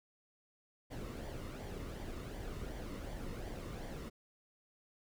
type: noise with flanger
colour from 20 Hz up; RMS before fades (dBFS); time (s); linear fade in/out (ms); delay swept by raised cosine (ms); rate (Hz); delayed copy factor
brown; -44; 0.9-4.1; 20; 0.75 to 1.27; 2.7; -0.5
effects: none